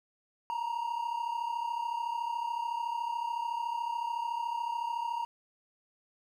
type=tone pair together; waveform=triangle; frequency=912.2 / 946 Hz; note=A#5 / A#5; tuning=-38 / +25 cents; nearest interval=minor second; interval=63 cents; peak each=-35 / -31 dBFS; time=0.5-5.25 s; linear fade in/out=0 ms; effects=none